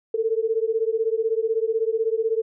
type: beating tone pair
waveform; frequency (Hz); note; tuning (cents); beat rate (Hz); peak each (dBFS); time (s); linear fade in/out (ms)
sine; 440 / 456; A4 / A#4; 0 / -38; 16; -23; 0.14-2.42; 5
effects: none